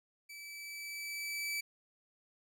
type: tone with level ramp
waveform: sawtooth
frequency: 2308 Hz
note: D7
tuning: 31 cents flat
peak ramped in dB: -44 to -31 dBFS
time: 0.29-1.61 s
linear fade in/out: 10 ms
effects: none